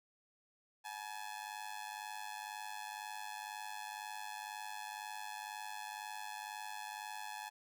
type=tone with amplitude modulation; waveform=sawtooth; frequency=851 Hz; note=G#5; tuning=42 cents sharp; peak=-36 dBFS; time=0.84-7.5 s; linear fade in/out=20 ms; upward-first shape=sine; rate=102 Hz; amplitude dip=85%; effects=none